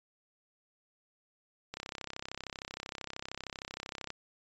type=click train; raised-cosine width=0.2 ms; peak=-22 dBFS; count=79; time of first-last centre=1.74-4.104 s; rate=33 Hz; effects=resampled to 16000 Hz